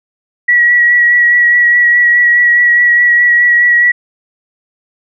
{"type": "tone with vibrato", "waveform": "sine", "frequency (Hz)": 1926, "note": "B6", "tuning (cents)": -44, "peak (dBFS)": -5, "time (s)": [0.48, 3.92], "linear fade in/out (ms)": 10, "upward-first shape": "sine", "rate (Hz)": 4.8, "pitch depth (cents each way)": 18, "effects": []}